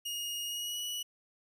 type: tone with pitch glide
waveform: sawtooth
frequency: 2865 to 2939 Hz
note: F7 to F#7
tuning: +44 to -12 cents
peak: -32 dBFS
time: 0.05-1.03 s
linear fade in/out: 10 ms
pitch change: +44 cents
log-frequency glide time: 0.46-0.85 s
effects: none